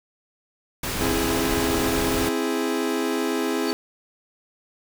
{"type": "noise", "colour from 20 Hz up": "pink", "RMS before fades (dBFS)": -27, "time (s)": [0.83, 2.29], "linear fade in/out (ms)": 5}
{"type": "chord", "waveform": "40% pulse", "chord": "C augmented", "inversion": "none", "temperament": "equal", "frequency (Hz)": [261.6, 329.6, 415.3], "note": ["C4", "E4", "G#4"], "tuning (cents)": [0, 0, 0], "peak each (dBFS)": -26, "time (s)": [1.01, 3.73], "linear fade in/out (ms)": 0}
{"type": "tone with exponential growth", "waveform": "sine", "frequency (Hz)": 4501, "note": "C#8", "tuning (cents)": 26, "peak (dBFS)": -25, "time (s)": [3.61, 3.71], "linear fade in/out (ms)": 5, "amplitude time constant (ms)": 21}
{"effects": []}